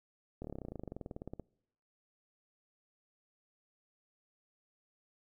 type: slowing click train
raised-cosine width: 2 ms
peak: -29 dBFS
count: 25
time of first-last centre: 0.42-1.397 s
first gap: 25 ms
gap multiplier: 1.04
effects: noise-tail reverb RT60 0.8 s tail -26 dB re dry